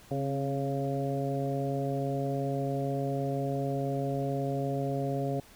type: harmonic tone with a mistuned harmonic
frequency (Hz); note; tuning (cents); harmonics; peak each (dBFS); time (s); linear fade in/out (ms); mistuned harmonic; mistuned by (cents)
138.59; C#3; 0; 1 / 2 / 3 / 4 / 5; -32 / -35 / -36 / -36 / -37; 0.11-5.4; 2; 2; -39
effects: pink hiss -55 dBFS RMS until 5.55 s